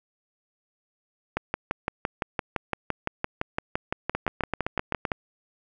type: two click trains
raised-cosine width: 0.5 ms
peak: -11 / -10 dBFS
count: 8 / 23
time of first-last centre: 4.15-5.052 / 1.37-5.118 s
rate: 7.76 / 5.87 Hz
effects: none